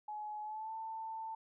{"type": "tone with pitch glide", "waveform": "sine", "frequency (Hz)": [846, 890.1], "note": ["G#5", "A5"], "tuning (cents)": [32, 20], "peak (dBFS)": -40, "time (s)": [0.08, 1.35], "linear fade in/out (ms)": 5, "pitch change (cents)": 88, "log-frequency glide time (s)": [0.42, 0.74], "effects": []}